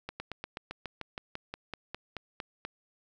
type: slowing click train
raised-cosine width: 0.3 ms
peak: -21 dBFS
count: 16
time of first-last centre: 0.09-2.65 s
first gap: 110 ms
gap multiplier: 1.06
effects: none